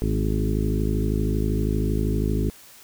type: harmonic tone with a mistuned harmonic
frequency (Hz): 52.7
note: G#1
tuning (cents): +26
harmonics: 1 / 2 / 3 / 4 / 5 / 6 / 7 / 8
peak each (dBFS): -24 / -27 / -29 / -30 / -31 / -32 / -32 / -33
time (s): 0.02-2.5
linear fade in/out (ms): 0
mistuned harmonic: 4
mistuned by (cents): +29
effects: white hiss -48 dBFS RMS until 2.83 s